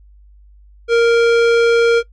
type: tone with tanh clipping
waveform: sine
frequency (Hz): 466.2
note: A#4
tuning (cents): 0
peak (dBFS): -11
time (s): 0.88-2.03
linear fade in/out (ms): 50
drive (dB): 17
effects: noise-tail reverb RT60 0.1 s tail -20 dB re dry + added 50 Hz sine -42 dBFS peak until 2.12 s